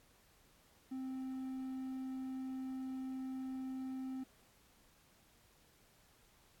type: tone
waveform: triangle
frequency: 261.7 Hz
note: C4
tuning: in tune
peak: -38 dBFS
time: 0.91-4.24 s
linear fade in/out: 10 ms
effects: pink hiss -68 dBFS RMS until 6.6 s + AAC 64 kbps